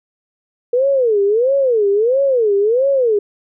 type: tone with vibrato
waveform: sine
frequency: 470 Hz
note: A#4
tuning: 14 cents sharp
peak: -11 dBFS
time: 0.73-3.19 s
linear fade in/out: 5 ms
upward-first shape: sine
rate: 1.5 Hz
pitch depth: 290 cents each way
effects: none